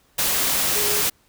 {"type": "tone in noise", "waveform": "sine", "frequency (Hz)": 415.3, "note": "G#4", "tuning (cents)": 0, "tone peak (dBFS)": -28, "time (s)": [0.75, 1.02], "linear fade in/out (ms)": 10, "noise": "white", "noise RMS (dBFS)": -21, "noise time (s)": [0.18, 1.1], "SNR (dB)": -10, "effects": ["pink hiss -60 dBFS RMS until 1.28 s"]}